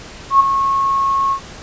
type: tone with ADSR envelope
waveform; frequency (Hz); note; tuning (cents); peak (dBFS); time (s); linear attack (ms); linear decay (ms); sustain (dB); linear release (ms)
sine; 1093; C#6; -25; -4; 0.3-1.4; 100; 13; -9; 84
effects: pink hiss -35 dBFS RMS until 1.62 s + resampled to 16000 Hz